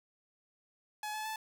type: tone with pitch steps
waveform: sawtooth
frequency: 847 / 860.3 / 873.8 Hz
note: G#5 / A5 / A5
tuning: +34 / -39 / -12 cents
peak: -33 dBFS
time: 1.03-1.36 s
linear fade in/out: 2 ms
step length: 110 ms
effects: none